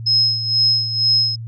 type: tone with tremolo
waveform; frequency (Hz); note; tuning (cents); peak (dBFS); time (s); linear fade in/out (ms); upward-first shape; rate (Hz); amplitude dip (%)
sine; 5140; E8; -45; -11; 0.06-1.36; 10; sine; 2.1; 70
effects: added 114 Hz sine -27 dBFS peak until 1.47 s